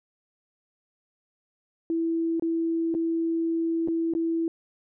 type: tone with dropouts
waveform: sine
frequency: 330 Hz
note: E4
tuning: 2 cents sharp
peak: -23 dBFS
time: 1.9-4.48 s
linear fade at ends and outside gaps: 1 ms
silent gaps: 2.397-2.423 / 2.942-2.949 / 3.876-3.884 / 4.137-4.15 s
effects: none